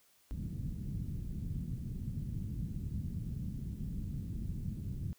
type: low-pass noise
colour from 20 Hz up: white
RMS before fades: -39 dBFS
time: 0.31-5.13 s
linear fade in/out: 0 ms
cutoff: 180 Hz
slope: 24 dB/octave
effects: white hiss -68 dBFS RMS until 5.18 s